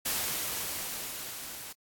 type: noise with level ramp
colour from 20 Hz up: white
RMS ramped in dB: -30 to -43 dBFS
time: 0.05-1.73 s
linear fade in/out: 10 ms
effects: AAC 64 kbps